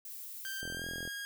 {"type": "noise", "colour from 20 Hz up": "violet", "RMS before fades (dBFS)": -45, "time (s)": [0.05, 0.61], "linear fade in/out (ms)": 2}
{"type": "tone with pitch glide", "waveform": "sawtooth", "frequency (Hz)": [1572, 1632.1], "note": ["G6", "G#6"], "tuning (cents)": [4, -31], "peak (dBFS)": -35, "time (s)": [0.45, 1.25], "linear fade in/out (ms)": 0, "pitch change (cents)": 65, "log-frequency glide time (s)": [0.73, 0.86]}
{"type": "click train", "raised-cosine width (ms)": 2, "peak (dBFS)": -31, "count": 20, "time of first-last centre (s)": [0.63, 1.076], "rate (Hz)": 42.6}
{"effects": []}